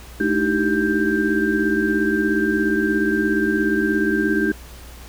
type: tone cluster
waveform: sine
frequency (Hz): 216.1 / 302.1 / 319.1 / 387.9 / 1576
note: A3 / D4 / D#4 / G4 / G6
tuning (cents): -31 / +49 / +44 / -18 / +9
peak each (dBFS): -23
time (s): 0.2-4.52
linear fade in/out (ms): 5
effects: added 60 Hz sine -38 dBFS peak until 5.08 s + pink hiss -43 dBFS RMS until 5.08 s